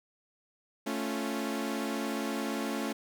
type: chord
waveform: sawtooth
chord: A augmented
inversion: none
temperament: equal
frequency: 220 / 277.2 / 349.2 Hz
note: A3 / C#4 / E#4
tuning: 0 / 0 / 0 cents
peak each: -31 / -31 / -35 dBFS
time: 0.86-2.93 s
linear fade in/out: 10 ms
effects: none